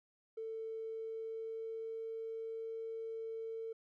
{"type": "tone with pitch glide", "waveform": "triangle", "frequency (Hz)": [446, 449.9], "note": ["A4", "A4"], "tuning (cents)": [23, 39], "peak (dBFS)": -36, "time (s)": [0.37, 3.73], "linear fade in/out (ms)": 10, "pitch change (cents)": 16, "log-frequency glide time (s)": [0.76, 2.09], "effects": ["tanh soft clip ceiling -38 dBFS"]}